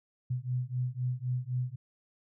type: beating tone pair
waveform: sine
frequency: 123.7 / 127.6 Hz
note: B2 / C3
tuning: +3 / -43 cents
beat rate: 3.9 Hz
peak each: -33 / -33 dBFS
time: 0.3-1.76 s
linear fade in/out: 10 ms
effects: none